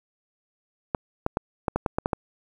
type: clicks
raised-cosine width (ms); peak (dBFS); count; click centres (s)
1; -9; 9; 0.948 / 1.264 / 1.371 / 1.682 / 1.76 / 1.862 / 1.985 / 2.059 / 2.132
effects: 8-bit